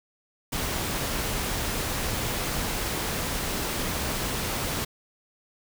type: noise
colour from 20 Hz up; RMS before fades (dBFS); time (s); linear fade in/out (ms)
pink; -29; 0.52-4.85; 10
effects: none